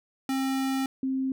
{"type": "tone pair in turn", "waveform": ["square", "sine"], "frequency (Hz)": [266.9, 264.4], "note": ["C4", "C4"], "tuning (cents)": [35, 18], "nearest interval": "unison", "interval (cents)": 17, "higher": "first", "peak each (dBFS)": [-26, -25], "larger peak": "second", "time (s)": [[0.29, 0.86], [1.03, 1.32]], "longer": "first", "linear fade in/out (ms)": 2, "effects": []}